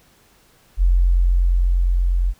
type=tone with level ramp; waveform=sine; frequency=44.25 Hz; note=F1; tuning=23 cents sharp; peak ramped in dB=-11 to -15 dBFS; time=0.77-2.34 s; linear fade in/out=50 ms; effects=pink hiss -55 dBFS RMS until 2.39 s